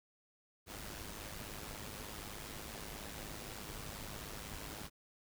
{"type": "noise with amplitude modulation", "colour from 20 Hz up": "pink", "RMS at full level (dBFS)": -44, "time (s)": [0.66, 4.9], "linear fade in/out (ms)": 50, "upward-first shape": "sine", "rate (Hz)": 104, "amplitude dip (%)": 60, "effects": []}